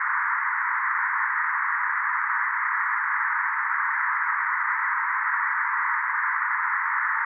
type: band-pass noise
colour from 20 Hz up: white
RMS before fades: -25 dBFS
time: 0-7.25 s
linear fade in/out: 5 ms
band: 920 to 2000 Hz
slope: 96 dB/octave
effects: none